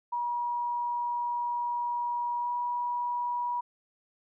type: tone with pitch glide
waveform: sine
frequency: 960 to 967.8 Hz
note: B5 to B5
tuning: -49 to -35 cents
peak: -28 dBFS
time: 0.12-3.61 s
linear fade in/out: 10 ms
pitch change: +14 cents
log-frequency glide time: 2.4-2.49 s
effects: none